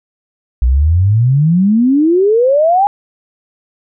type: exponential sweep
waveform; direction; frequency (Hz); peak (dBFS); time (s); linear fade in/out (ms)
sine; up; 58.27 to 830.6; -7; 0.62-2.87; 0
effects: none